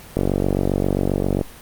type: click train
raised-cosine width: 2 ms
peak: -5 dBFS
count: 60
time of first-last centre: 0.17-1.412 s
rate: 47.5 Hz
effects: pink hiss -41 dBFS RMS until 1.61 s + Opus 32 kbps